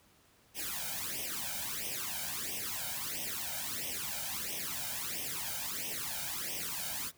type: noise with flanger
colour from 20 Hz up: white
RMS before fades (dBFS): -38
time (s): 0.54-7.12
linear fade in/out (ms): 50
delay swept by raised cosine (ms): 0.34 to 1.34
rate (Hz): 1.5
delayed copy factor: +0.9
effects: pink hiss -65 dBFS RMS until 7.17 s + high-pass 60 Hz 12 dB/octave